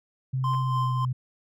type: tone with pitch glide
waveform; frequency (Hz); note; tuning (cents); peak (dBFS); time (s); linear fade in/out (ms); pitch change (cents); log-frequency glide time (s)
sine; 130.81 to 127.01; C3 to B2; 0 to +49; -24; 0.33-1.13; 10; -51; 0.62-0.81
type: tone with tremolo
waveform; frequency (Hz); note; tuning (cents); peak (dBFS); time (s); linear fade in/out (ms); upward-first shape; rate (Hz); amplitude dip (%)
triangle; 1042; C6; -7; -23; 0.44-1.05; 2; sine; 3.5; 50
type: clicks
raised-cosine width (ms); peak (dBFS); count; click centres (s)
0.5; -31; 2; 0.537 / 0.548
effects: none